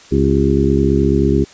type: harmonic tone with a mistuned harmonic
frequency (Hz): 69.3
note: C#2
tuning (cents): 0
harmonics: 1 / 2 / 3 / 4 / 5 / 6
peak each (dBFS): -18 / -18 / -18 / -18 / -18 / -18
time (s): 0.11-1.45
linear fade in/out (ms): 20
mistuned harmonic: 6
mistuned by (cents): -64
effects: white hiss -42 dBFS RMS until 1.53 s + resampled to 16000 Hz